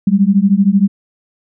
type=beating tone pair; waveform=sine; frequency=191.5 / 204.5 Hz; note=G3 / G#3; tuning=-40 / -26 cents; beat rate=13 Hz; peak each=-11 dBFS; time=0.07-0.88 s; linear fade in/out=5 ms; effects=none